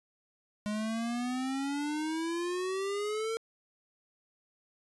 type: exponential sweep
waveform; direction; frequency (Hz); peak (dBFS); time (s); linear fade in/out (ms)
square; up; 207.6 to 456.8; -32; 0.66-3.37; 0
effects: resampled to 24000 Hz